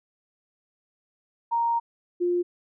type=tone pair in turn; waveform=sine; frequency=932.3 / 352.5 Hz; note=A#5 / F4; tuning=0 / +16 cents; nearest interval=octave + perfect fourth; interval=1684 cents; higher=first; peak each=-21 dBFS; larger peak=neither; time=1.51-1.8 / 2.2-2.43 s; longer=first; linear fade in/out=20 ms; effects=none

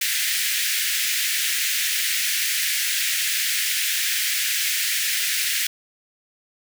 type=high-pass noise; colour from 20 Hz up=pink; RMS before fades=-23 dBFS; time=0.01-5.67 s; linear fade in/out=5 ms; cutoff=1700 Hz; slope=48 dB/octave; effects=none

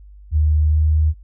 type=tone with pitch glide; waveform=sine; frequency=76.5 to 77.48 Hz; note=D#2 to D#2; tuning=-29 to -7 cents; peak=-12 dBFS; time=0.31-1.14 s; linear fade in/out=50 ms; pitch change=+22 cents; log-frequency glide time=0.68-0.79 s; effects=added 50 Hz sine -39 dBFS peak until 1.23 s

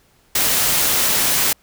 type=noise; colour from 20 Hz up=white; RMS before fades=-17 dBFS; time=0.35-1.53 s; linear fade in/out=5 ms; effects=pink hiss -57 dBFS RMS until 1.62 s

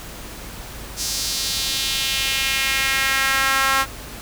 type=tone with high-pass filter sweep; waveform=sawtooth; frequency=269 Hz; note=C4; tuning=48 cents sharp; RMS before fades=-21 dBFS; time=0.96-3.86 s; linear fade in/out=50 ms; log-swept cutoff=5600 to 1200 Hz; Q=1.9; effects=added 50 Hz sine -38 dBFS peak until 4.21 s + pink hiss -36 dBFS RMS until 4.21 s

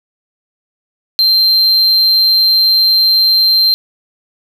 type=tone; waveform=triangle; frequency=4146 Hz; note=C8; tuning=17 cents flat; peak=-6 dBFS; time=1.19-3.74 s; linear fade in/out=0 ms; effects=none

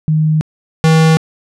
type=tone pair in turn; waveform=sine / square; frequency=155.56 / 160.03 Hz; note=D#3 / D#3; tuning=0 / +49 cents; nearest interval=unison; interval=49 cents; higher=second; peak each=-9 / -7 dBFS; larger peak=second; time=0.08-0.41 / 0.84-1.17 s; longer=neither; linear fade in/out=0 ms; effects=low-pass 8000 Hz 12 dB/octave

